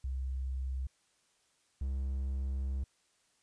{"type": "tone pair in turn", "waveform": ["sine", "triangle"], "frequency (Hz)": [65.41, 66.82], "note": ["C2", "C2"], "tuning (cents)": [0, 37], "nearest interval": "unison", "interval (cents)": 37, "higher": "second", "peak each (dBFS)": [-33, -30], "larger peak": "second", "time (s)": [[0.04, 0.87], [1.81, 2.84]], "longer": "second", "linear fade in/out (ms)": 5, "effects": ["white hiss -72 dBFS RMS until 3.42 s", "resampled to 22050 Hz"]}